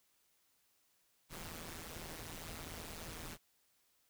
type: noise with amplitude modulation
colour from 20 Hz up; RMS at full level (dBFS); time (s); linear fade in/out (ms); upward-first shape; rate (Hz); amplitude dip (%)
pink; -44; 1.29-3.38; 50; sine; 163; 85
effects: white hiss -75 dBFS RMS until 4.09 s